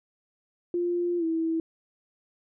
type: tone with pitch glide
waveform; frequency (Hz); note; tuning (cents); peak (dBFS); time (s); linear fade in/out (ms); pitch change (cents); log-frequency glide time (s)
sine; 349.4 to 326; F4 to E4; +1 to -19; -24; 0.74-1.6; 2; -120; 1.18-1.24
effects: none